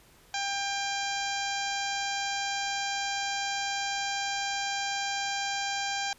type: harmonic tone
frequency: 796 Hz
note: G5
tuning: 26 cents sharp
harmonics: 1 / 2 / 3 / 4 / 5 / 6 / 7 / 8 / 9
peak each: -33 / -36 / -38 / -39 / -40 / -41 / -41 / -42 / -43 dBFS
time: 0.34-6.13 s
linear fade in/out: 2 ms
effects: pink hiss -58 dBFS RMS until 6.18 s + resampled to 32000 Hz